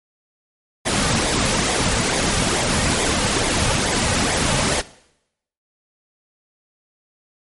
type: noise with flanger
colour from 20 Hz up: pink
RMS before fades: -19 dBFS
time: 0.85-4.82 s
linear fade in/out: 20 ms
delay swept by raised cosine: 0.69 to 2.99 ms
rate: 2.3 Hz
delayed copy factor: -0.5
effects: noise-tail reverb RT60 0.8 s tail -19 dB re dry + MP3 48 kbps